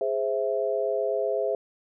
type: chord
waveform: sine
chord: Ab augmented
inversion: none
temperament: equal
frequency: 415.3 / 523.3 / 659.3 Hz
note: Ab4 / C5 / E5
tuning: 0 / 0 / 0 cents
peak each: -28 dBFS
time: 0.01-1.55 s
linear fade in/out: 2 ms
effects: none